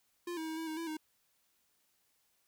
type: tone with pitch steps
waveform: square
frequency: 348.8 / 319.9 / 318.1 / 324.6 / 314.2 / 332.1 / 311.3 Hz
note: F4 / D#4 / D#4 / E4 / D#4 / E4 / D#4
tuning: -2 / +48 / +38 / -27 / +17 / +13 / +1 cents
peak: -38 dBFS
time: 0.27-0.97 s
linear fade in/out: 5 ms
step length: 100 ms
effects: white hiss -75 dBFS RMS until 2.47 s

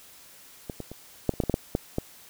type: clicks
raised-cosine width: 2 ms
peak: -19 / -21 / -25 / -8 / -28 / -10 / -16 / -10 / -9 / -10 / -12 dBFS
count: 11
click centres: 0.698 / 0.803 / 0.916 / 1.293 / 1.338 / 1.402 / 1.437 / 1.497 / 1.541 / 1.751 / 1.984 s
effects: white hiss -51 dBFS RMS until 2.29 s

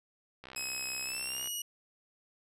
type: click train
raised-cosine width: 0.3 ms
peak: -30 dBFS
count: 68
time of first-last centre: 0.44-1.474 s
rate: 64.8 Hz
type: tone with pitch glide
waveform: 15% pulse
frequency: 2556 to 2902 Hz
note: D#7 to F#7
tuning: +46 to -34 cents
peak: -28 dBFS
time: 0.56-1.62 s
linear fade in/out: 5 ms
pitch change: +220 cents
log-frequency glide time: 1.03-1.46 s
effects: none

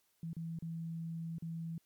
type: tone with dropouts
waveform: sine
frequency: 164.81 Hz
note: E3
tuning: in tune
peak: -38 dBFS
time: 0.23-1.78 s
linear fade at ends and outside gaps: 2 ms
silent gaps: 0.332-0.366 / 0.589-0.623 / 1.384-1.423 s
effects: white hiss -75 dBFS RMS until 1.85 s + MP3 96 kbps

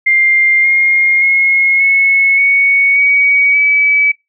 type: tone with pitch steps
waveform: sine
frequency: 2100 / 2131 / 2162 / 2193 / 2225 / 2257 / 2290 Hz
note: C7 / C7 / C#7 / C#7 / C#7 / C#7 / D7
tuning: +6 / +31 / -44 / -19 / +6 / +31 / -44 cents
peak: -7 dBFS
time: 0.06-4.12 s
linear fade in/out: 10 ms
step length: 580 ms
effects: noise-tail reverb RT60 0.2 s tail -23 dB re dry

